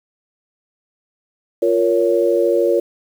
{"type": "chord", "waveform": "sine", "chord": "Bb minor", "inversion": "second", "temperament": "just", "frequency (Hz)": [349.6, 466.2, 559.4], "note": ["F4", "Bb4", "Db5"], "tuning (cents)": [2, 0, 16], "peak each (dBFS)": -17, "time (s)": [1.62, 2.8], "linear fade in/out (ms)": 5, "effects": ["7-bit"]}